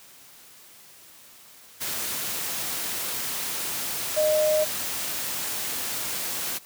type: tone in noise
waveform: sine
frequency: 615 Hz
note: D#5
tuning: 20 cents flat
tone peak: -19 dBFS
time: 4.16-4.65 s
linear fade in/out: 20 ms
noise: white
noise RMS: -30 dBFS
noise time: 1.8-6.59 s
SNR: +8 dB
effects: white hiss -50 dBFS RMS until 6.65 s + high-pass 80 Hz 12 dB/octave